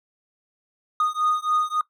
triangle beating tone pair, 1234 / 1237.6 Hz, D#6 / D#6, -15 / -10 cents, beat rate 3.6 Hz, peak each -22 / -22 dBFS, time 1-1.81 s, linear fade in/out 2 ms, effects noise-tail reverb RT60 0.1 s tail -17 dB re dry

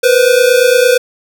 square tone pair together, 483.5 / 512.3 Hz, B4 / C5, -37 / -37 cents, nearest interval minor second, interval 100 cents, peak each -10 dBFS, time 0.03-0.98 s, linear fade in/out 10 ms, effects none

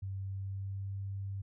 sine tone with pitch glide, 96.8 to 98.15 Hz, G2 to G2, -21 to +3 cents, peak -36 dBFS, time 0.02-1.42 s, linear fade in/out 10 ms, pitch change +24 cents, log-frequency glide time 0.24-0.95 s, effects none

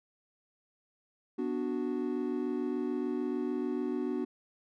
triangle chord, B minor, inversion none, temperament equal, 246.9 / 293.7 / 370 Hz, B3 / D4 / F#4, 0 / 0 / 0 cents, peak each -33 dBFS, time 1.38-4.25 s, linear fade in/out 10 ms, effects none

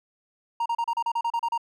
triangle tone bursts, 932.3 Hz, A#5, in tune, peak -21 dBFS, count 11, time 0.6-1.578 s, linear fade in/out 5 ms, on 58 ms, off 34 ms, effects none

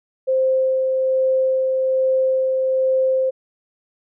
sine tone with tremolo, 523.3 Hz, C5, in tune, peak -14 dBFS, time 0.27-3.31 s, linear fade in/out 20 ms, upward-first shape sine, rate 1.2 Hz, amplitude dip 25%, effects none

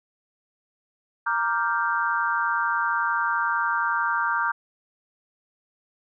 sine chord, G minor seventh, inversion first, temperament equal, 932.3 / 1174.7 / 1396.9 / 1568 Hz, Bb5 / D6 / F6 / G6, 0 / 0 / 0 / 0 cents, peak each -27 dBFS, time 1.26-4.52 s, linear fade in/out 10 ms, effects none

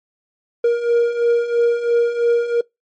triangle beating tone pair, 469.6 / 472.6 Hz, A#4 / A#4, +13 / +24 cents, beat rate 3 Hz, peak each -18 / -13 dBFS, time 0.64-2.61 s, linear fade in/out 5 ms, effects noise-tail reverb RT60 0.2 s tail -26 dB re dry + MP3 32 kbps

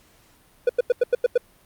triangle tone bursts, 490 Hz, B4, 14 cents flat, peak -12 dBFS, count 7, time 0.67-1.378 s, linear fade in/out 5 ms, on 24 ms, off 90 ms, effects pink hiss -57 dBFS RMS until 1.65 s + Opus 48 kbps

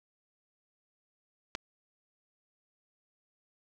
clicks, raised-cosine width 0.2 ms, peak -16 / -27 dBFS, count 2, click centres 1.551 / 1.554 s, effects none

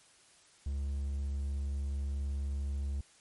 triangle tone, 69.8 Hz, C#2, 13 cents sharp, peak -30 dBFS, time 0.66-3.01 s, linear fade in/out 5 ms, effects white hiss -62 dBFS RMS until 3.2 s + MP3 48 kbps

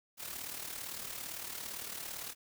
white noise with amplitude modulation, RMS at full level -40 dBFS, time 0.17-2.35 s, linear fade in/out 50 ms, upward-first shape sine, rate 37.7 Hz, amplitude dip 60%, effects none

